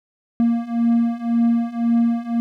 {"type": "beating tone pair", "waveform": "triangle", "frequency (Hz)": [232.4, 234.3], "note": ["A#3", "A#3"], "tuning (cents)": [-5, 9], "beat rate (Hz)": 1.9, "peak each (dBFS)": [-18, -16], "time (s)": [0.4, 2.4], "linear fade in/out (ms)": 0, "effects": []}